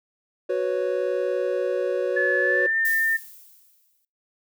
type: chord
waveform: triangle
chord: F# suspended fourth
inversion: none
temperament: equal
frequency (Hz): 370 / 493.9 / 554.4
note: F#4 / B4 / C#5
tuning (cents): 0 / 0 / 0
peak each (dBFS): -24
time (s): 0.49-2.67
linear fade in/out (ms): 10
type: tone with pitch glide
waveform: sine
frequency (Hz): 1720 to 1802.4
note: A6 to A6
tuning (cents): -40 to +41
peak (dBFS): -20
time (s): 2.16-3.17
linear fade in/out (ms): 10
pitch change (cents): +81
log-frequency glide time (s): 2.4-2.77
type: noise with exponential decay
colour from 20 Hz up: violet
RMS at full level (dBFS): -30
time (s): 2.85-4.05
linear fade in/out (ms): 2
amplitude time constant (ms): 260
effects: noise-tail reverb RT60 0.3 s tail -22 dB re dry